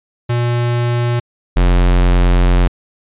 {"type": "tone pair in turn", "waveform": "square", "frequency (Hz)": [120, 44.52], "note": ["B2", "F1"], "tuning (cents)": [-49, 34], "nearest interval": "octave + perfect fourth", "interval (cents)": 1717, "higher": "first", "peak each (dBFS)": [-14, -9], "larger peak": "second", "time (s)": [[0.29, 1.2], [1.56, 2.68]], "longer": "second", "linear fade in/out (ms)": 10, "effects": ["resampled to 8000 Hz"]}